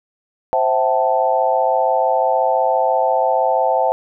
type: chord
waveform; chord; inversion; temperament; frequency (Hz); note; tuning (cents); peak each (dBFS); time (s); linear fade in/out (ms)
sine; A minor seventh; first; equal with one note detuned; 523.3 / 659.3 / 765.2 / 880; C5 / E5 / G5 / A5; 0 / 0 / -42 / 0; -19; 0.53-3.92; 0
effects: none